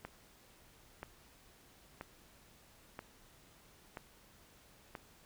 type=click train; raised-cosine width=0.5 ms; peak=-28 dBFS; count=6; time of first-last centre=0.05-4.952 s; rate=1.02 Hz; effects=pink hiss -63 dBFS RMS until 5.25 s